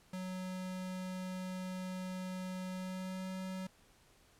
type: tone with pitch glide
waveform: square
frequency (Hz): 185 to 187.37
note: F#3 to F#3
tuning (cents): 0 to +22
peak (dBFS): -40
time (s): 0.13-3.67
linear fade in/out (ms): 5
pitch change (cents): +22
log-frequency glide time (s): 2.72-3.29
effects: pink hiss -66 dBFS RMS until 4.39 s + low-pass 12000 Hz 12 dB/octave